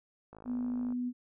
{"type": "click train", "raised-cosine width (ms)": 1, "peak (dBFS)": -36, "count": 33, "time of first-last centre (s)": [0.33, 0.924], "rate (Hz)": 53.9}
{"type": "tone", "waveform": "sine", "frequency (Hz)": 246.9, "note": "B3", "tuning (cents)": 0, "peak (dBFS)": -31, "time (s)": [0.45, 1.13], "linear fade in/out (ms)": 50}
{"effects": []}